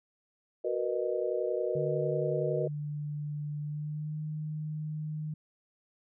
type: chord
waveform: sine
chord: B major seventh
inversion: second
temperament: just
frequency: 370.4 / 463 / 493.9 / 617.4 Hz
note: F#4 / A#4 / B4 / D#5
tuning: +2 / -12 / 0 / -14 cents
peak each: -34 dBFS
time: 0.64-2.68 s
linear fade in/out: 10 ms
type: tone with pitch glide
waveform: sine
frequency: 148.1 to 153.5 Hz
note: D3 to D#3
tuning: +15 to -23 cents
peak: -33 dBFS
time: 1.75-5.34 s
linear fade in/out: 5 ms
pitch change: +62 cents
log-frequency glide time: 3.61-4.2 s
effects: none